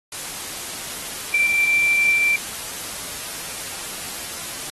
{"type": "tone in noise", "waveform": "sine", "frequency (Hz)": 2349, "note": "D7", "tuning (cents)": 0, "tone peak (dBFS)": -15, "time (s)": [1.34, 2.36], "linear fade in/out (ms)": 2, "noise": "white", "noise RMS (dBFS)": -31, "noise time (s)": [0.12, 4.7], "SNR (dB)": 13, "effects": ["AAC 32 kbps"]}